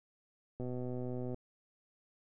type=click train; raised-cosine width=2 ms; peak=-28 dBFS; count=94; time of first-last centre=0.6-1.344 s; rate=125 Hz; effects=none